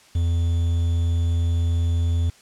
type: tone with quantisation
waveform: triangle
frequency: 84.6 Hz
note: E2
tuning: 45 cents sharp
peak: -16 dBFS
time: 0.15-2.3 s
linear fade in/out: 5 ms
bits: 7
effects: white hiss -52 dBFS RMS until 2.41 s + low-pass 8000 Hz 12 dB/octave